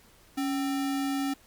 sine tone with sample-and-hold, 277.2 Hz, C#4, in tune, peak -26 dBFS, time 0.37-1.34 s, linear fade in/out 10 ms, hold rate 1050 Hz, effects pink hiss -58 dBFS RMS until 1.46 s + MP3 96 kbps

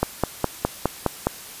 click train, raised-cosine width 1 ms, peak -4 dBFS, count 7, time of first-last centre 0.03-1.27 s, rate 4.84 Hz, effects white hiss -39 dBFS RMS until 1.6 s + resampled to 32000 Hz

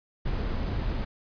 brown noise, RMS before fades -29 dBFS, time 0.25-1.05 s, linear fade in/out 10 ms, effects resampled to 11025 Hz

